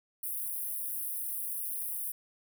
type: high-pass noise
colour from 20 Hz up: white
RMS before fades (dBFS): -36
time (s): 0.23-2.12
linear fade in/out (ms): 5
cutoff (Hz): 9300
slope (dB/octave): 96
effects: none